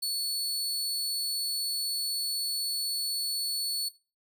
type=tone; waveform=sawtooth; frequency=4424 Hz; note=C#8; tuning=4 cents flat; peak=-26 dBFS; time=0.02-3.89 s; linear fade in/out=10 ms; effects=noise-tail reverb RT60 0.3 s tail -17 dB re dry